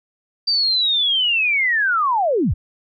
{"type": "linear sweep", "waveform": "sine", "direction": "down", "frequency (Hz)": [4699, 42.67], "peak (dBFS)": -15, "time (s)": [0.47, 2.54], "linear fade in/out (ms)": 10, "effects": []}